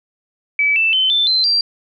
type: tone with pitch steps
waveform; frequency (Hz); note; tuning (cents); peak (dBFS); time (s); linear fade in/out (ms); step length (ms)
sine; 2295 / 2652 / 3063 / 3539 / 4089 / 4724; D7 / E7 / G7 / A7 / C8 / D8; -40 / +10 / -41 / +9 / -41 / +9; -12; 0.59-1.61; 2; 170
effects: none